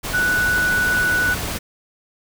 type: tone in noise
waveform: sine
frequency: 1480 Hz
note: F#6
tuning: in tune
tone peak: -16 dBFS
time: 0.13-1.35 s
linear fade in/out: 20 ms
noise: pink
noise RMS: -26 dBFS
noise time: 0.03-1.59 s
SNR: +7 dB
effects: none